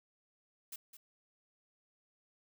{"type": "noise with echo", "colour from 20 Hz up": "blue", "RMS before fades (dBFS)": -45, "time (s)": [0.72, 0.76], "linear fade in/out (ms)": 5, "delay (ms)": 210, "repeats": 1, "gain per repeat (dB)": -10, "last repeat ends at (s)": 0.97, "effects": []}